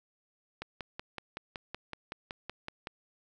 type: click train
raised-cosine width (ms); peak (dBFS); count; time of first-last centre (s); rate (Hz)
0.3; -22; 13; 0.62-2.871; 5.33
effects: none